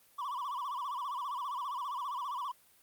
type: tone with vibrato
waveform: triangle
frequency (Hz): 1061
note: C6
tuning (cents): +24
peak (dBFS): -33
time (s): 0.18-2.52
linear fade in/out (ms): 10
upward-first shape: sine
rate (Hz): 15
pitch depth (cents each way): 170
effects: white hiss -64 dBFS RMS until 2.82 s + Opus 32 kbps